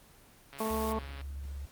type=click train; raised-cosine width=0.3 ms; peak=-31 dBFS; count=96; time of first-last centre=0.53-1.213 s; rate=139 Hz
type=noise; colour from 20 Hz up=white; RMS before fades=-43 dBFS; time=0.58-0.93 s; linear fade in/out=10 ms
type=harmonic tone; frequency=220 Hz; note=A3; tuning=in tune; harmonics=1 / 2 / 3 / 4 / 5; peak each=-35 / -35 / -39 / -38 / -37 dBFS; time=0.6-0.99 s; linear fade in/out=5 ms
type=tone; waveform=sine; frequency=69.7 Hz; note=C#2; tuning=10 cents sharp; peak=-37 dBFS; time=0.7-1.66 s; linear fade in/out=10 ms
effects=pink hiss -58 dBFS RMS until 1.71 s + Opus 24 kbps